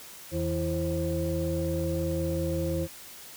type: tone cluster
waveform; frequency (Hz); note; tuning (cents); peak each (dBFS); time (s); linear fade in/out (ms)
sine; 83.1 / 161.7 / 333.6 / 531; E2 / E3 / E4 / C5; +15 / -33 / +21 / +25; -31; 0.31-2.88; 50
effects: tanh soft clip ceiling -19 dBFS + white hiss -46 dBFS RMS until 3.36 s